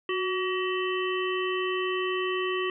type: harmonic tone with a mistuned harmonic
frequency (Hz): 380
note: F#4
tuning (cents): +46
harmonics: 1 / 3 / 5 / 7 / 8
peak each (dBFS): -28 / -33 / -35 / -36 / -37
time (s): 0.09-2.7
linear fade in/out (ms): 2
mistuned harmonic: 1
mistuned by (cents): -56
effects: none